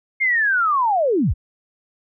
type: linear sweep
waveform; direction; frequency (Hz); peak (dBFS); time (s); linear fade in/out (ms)
sine; down; 2155 to 31; -15; 0.2-1.34; 20
effects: none